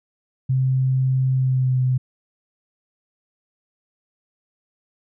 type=tone with pitch glide; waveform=sine; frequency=130.81 to 128.12 Hz; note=C3 to C3; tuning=0 to -36 cents; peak=-16 dBFS; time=0.49-1.98 s; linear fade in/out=10 ms; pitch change=-36 cents; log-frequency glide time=1.34-1.83 s; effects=none